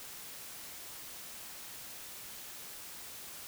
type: silence
effects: white hiss -47 dBFS RMS until 3.47 s